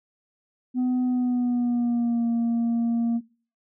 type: tone with pitch glide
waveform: sine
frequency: 251.3 to 233.1 Hz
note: B3 to A#3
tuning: +30 to 0 cents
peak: -18 dBFS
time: 0.74-3.21 s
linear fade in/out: 50 ms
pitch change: -130 cents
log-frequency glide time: 1.04-2.27 s
effects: noise-tail reverb RT60 0.4 s tail -22 dB re dry + tanh soft clip ceiling -20 dBFS